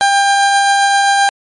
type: tone with tremolo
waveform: 30% pulse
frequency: 797 Hz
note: G5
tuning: 28 cents sharp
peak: -5 dBFS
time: 0.01-1.29 s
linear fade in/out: 0 ms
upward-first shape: triangle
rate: 7.6 Hz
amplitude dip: 25%
effects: MP3 48 kbps